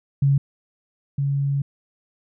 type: tone pair in turn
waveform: sine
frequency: 139.1 / 139.91 Hz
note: C#3 / C#3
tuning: +6 / +16 cents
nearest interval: unison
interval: 10 cents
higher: second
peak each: -14 / -19 dBFS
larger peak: first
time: 0.22-0.38 / 1.18-1.62 s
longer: second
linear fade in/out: 5 ms
effects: none